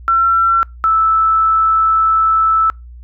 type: tone pair in turn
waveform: sine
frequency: 1351 / 1314.8 Hz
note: E6 / E6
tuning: +42 / -5 cents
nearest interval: unison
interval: 47 cents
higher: first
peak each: -9 dBFS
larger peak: neither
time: 0.08-0.63 / 0.84-2.7 s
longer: second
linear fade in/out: 0 ms
effects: noise-tail reverb RT60 0.2 s tail -26 dB re dry + added 60 Hz sine -32 dBFS peak until 3.03 s